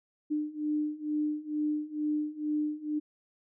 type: beating tone pair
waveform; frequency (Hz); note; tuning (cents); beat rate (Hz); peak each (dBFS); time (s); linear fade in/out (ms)
sine; 299.9 / 302.1; D4 / D4; +36 / +49; 2.2; -33 / -31; 0.3-3; 20
effects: none